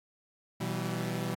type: chord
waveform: sawtooth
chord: E minor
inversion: second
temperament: equal with one note detuned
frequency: 123.47 / 164.81 / 191.96 Hz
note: B2 / E3 / G3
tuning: 0 / 0 / -36 cents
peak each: -32 dBFS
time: 0.6-1.35 s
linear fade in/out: 10 ms
effects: AAC 64 kbps